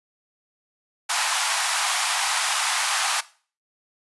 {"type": "high-pass noise", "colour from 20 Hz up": "pink", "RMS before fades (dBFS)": -23, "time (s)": [1.09, 3.21], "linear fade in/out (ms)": 10, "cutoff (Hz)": 750, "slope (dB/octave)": 48, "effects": ["noise-tail reverb RT60 0.4 s tail -18 dB re dry", "resampled to 24000 Hz"]}